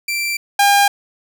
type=tone pair in turn; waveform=sawtooth; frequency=2349 / 805.5 Hz; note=D7 / G5; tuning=0 / +47 cents; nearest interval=octave + perfect fifth; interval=1853 cents; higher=first; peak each=-15 / -6 dBFS; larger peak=second; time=0.08-0.37 / 0.59-0.88 s; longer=neither; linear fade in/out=5 ms; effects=none